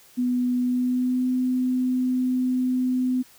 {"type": "tone with pitch glide", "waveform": "sine", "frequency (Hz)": [247.9, 253.8], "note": ["B3", "B3"], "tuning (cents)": [7, 47], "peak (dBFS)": -20, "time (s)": [0.17, 3.23], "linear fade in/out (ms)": 20, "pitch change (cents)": 40, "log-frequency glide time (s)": [0.59, 1.29], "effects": ["white hiss -53 dBFS RMS until 3.38 s"]}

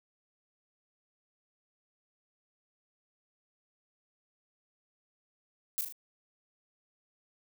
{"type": "noise with echo", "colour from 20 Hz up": "violet", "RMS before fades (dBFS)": -31, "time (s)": [5.78, 5.81], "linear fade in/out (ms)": 0, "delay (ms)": 38, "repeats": 3, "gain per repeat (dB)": -5, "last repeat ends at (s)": 5.924, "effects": []}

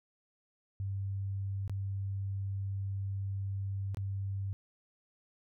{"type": "tone with dropouts", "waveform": "sine", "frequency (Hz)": 98, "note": "G2", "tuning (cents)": 0, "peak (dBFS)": -33, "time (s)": [0.8, 4.53], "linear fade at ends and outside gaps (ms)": 0, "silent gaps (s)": [[1.678, 1.696], [3.946, 3.971]], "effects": []}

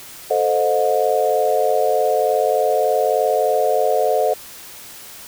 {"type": "chord", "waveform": "sine", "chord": "A diminished seventh", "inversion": "none", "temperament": "equal with one note detuned", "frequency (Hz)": [440, 523.3, 622.3, 722.7], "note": ["A4", "C5", "Eb5", "Gb5"], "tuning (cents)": [0, 0, 0, -41], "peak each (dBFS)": -20, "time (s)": [0.3, 4.34], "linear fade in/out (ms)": 10, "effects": ["white hiss -38 dBFS RMS until 5.27 s"]}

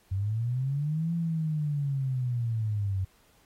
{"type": "linear two-way sweep", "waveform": "sine", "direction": "up then down", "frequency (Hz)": [92.7, 170, 92.7], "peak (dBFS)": -26, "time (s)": [0.11, 3.05], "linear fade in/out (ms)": 10, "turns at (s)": 1.14, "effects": ["pink hiss -64 dBFS RMS until 3.45 s", "AAC 48 kbps"]}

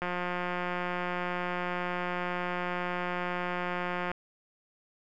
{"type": "click train", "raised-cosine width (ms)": 0.5, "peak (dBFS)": -18, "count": 730, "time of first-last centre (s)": [0.02, 4.116], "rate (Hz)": 178, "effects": []}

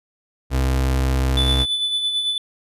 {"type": "tone", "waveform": "35% pulse", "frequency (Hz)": 65.41, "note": "C2", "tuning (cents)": 0, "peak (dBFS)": -15, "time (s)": [0.5, 1.66], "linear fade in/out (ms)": 50}
{"type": "tone with tremolo", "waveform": "triangle", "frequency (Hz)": 3488, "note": "A7", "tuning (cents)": -16, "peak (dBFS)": -16, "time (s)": [1.37, 2.38], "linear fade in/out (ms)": 2, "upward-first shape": "sine", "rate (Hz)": 9, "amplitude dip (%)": 45}
{"effects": ["resampled to 32000 Hz"]}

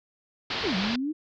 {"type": "low-pass noise", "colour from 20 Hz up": "white", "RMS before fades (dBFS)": -31, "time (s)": [0.5, 0.96], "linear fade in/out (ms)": 5, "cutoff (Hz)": 4700, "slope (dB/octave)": 48}
{"type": "exponential two-way sweep", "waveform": "sine", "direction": "down then up", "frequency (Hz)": [505, 180, 320.8], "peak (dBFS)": -26, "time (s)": [0.63, 1.13], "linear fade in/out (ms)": 20, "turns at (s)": 0.76}
{"effects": []}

